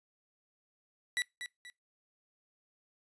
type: tone with echo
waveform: 30% pulse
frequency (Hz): 1956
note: B6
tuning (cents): -17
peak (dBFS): -27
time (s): 1.17-1.22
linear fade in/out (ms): 0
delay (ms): 240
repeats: 2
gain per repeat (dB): -9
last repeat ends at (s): 1.7
effects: noise-tail reverb RT60 0.2 s tail -23 dB re dry + resampled to 22050 Hz